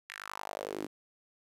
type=tone with high-pass filter sweep; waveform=sawtooth; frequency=51 Hz; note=G#1; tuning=31 cents flat; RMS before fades=-41 dBFS; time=0.09-0.87 s; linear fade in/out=10 ms; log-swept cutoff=2000 to 280 Hz; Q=3.7; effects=resampled to 32000 Hz + 10-bit